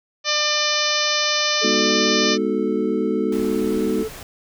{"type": "harmonic tone", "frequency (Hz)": 598, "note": "D5", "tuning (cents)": 31, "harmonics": [1, 2, 3, 4, 5, 6, 7, 8, 9, 10], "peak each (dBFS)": [-27, -27, -27, -27, -27, -27, -27, -27, -27, -27], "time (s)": [0.24, 2.38], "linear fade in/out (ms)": 50}
{"type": "tone", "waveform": "triangle", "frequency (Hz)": 438.5, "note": "A4", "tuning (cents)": -6, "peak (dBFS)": -22, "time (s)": [1.61, 4.09], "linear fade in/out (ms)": 20}
{"type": "chord", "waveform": "sine", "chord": "G# minor seventh", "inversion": "none", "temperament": "equal with one note detuned", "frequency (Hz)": [207.7, 246.9, 307.9, 370], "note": ["G#3", "B3", "D#4", "F#4"], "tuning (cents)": [0, 0, -18, 0], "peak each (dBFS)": -25, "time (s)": [1.63, 4.04], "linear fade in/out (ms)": 20}
{"type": "noise", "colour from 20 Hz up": "pink", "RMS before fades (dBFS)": -37, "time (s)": [3.32, 4.23], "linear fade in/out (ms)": 2}
{"effects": []}